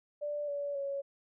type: tone with pitch steps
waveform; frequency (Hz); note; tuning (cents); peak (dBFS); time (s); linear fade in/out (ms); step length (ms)
sine; 587.3 / 571.9 / 556.9; D5 / D5 / C#5; 0 / -46 / +8; -33; 0.21-1.02; 20; 270
effects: none